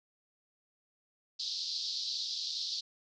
white band-pass noise, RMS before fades -37 dBFS, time 1.39-2.81 s, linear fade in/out 10 ms, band 3800 to 5000 Hz, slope 48 dB/octave, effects none

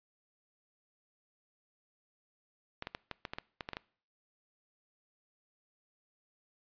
clicks, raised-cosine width 0.3 ms, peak -22 dBFS, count 11, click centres 2.824 / 2.871 / 2.949 / 3.113 / 3.252 / 3.335 / 3.385 / 3.608 / 3.689 / 3.733 / 3.769 s, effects noise-tail reverb RT60 0.5 s tail -23 dB re dry + resampled to 11025 Hz

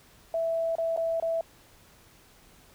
sine tone with dropouts, 659.3 Hz, E5, in tune, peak -25 dBFS, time 0.34-1.41 s, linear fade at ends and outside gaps 2 ms, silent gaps 0.754-0.783 / 0.964-0.974 / 1.2-1.224 s, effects pink hiss -57 dBFS RMS until 2.74 s

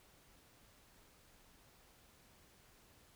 silence, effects pink hiss -66 dBFS RMS until 3.15 s

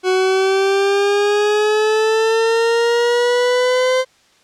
40% pulse exponential sweep, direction up, 370 to 518 Hz, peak -12 dBFS, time 0.03-4.05 s, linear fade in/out 50 ms, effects white hiss -53 dBFS RMS until 4.43 s + low-pass 6000 Hz 12 dB/octave

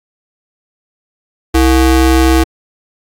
square ring-modulated tone, 196 Hz, G3, in tune, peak -4 dBFS, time 1.54-2.44 s, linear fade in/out 10 ms, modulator 132 Hz, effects AAC 64 kbps

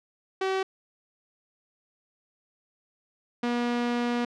sawtooth tone pair in turn, 381.7 / 240.5 Hz, G4 / B3, -46 / -46 cents, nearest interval minor sixth, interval 800 cents, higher first, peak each -21 dBFS, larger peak neither, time 0.41-0.63 / 3.43-4.25 s, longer second, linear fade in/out 5 ms, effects low-pass 4000 Hz 12 dB/octave

